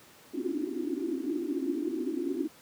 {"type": "band-pass noise", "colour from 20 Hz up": "pink", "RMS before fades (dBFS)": -32, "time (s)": [0.33, 2.48], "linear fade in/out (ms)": 10, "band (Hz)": [260, 370], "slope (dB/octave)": 96, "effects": ["pink hiss -55 dBFS RMS until 2.61 s", "high-pass 150 Hz 12 dB/octave"]}